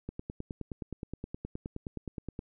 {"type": "click train", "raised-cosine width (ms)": 3, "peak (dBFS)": -24, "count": 23, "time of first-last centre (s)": [0.09, 2.391], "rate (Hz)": 9.56, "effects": []}